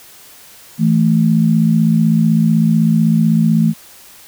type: tone pair together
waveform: sine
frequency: 164.1 / 220 Hz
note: E3 / A3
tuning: -8 / 0 cents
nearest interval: perfect fourth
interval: 508 cents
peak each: -12 dBFS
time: 0.78-3.74 s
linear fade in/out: 50 ms
effects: white hiss -41 dBFS RMS until 4.27 s